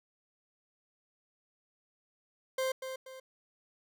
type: tone with echo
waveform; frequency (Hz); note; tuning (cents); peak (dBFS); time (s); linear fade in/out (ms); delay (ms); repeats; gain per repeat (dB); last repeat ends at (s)
40% pulse; 523.3; C5; 0; -29; 2.58-2.72; 5; 240; 2; -8; 3.2
effects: none